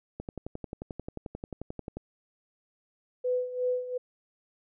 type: click train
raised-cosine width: 2 ms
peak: -23 dBFS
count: 21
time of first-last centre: 0.2-1.97 s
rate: 11.3 Hz
type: tone with tremolo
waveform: sine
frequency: 500 Hz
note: B4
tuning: 21 cents sharp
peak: -24 dBFS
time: 3.24-3.98 s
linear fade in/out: 10 ms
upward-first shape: sine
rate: 2.8 Hz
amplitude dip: 75%
effects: none